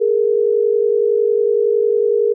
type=tone pair together; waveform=sine; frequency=415.3 / 466.2 Hz; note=G#4 / A#4; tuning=0 / 0 cents; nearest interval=major second; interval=200 cents; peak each=-15 dBFS; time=0-2.34 s; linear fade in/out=20 ms; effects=none